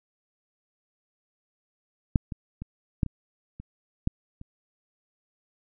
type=clicks; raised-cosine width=5 ms; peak=-7 / -21 / -23 / -10 / -22 / -27 / -11 / -29 dBFS; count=8; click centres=2.158 / 2.322 / 2.62 / 3.032 / 3.063 / 3.6 / 4.074 / 4.414 s; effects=none